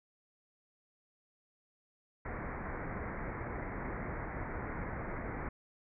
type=low-pass noise; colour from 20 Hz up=pink; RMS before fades=-40 dBFS; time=2.25-5.49 s; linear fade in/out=5 ms; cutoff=2200 Hz; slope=96 dB/octave; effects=none